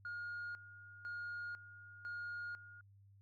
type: tone with tremolo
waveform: sine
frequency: 1427 Hz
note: F6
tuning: 37 cents sharp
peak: -40 dBFS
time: 0.05-2.81 s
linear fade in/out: 2 ms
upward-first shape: square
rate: 1 Hz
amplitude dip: 80%
effects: tanh soft clip ceiling -40 dBFS + added 99 Hz sine -61 dBFS peak until 3.21 s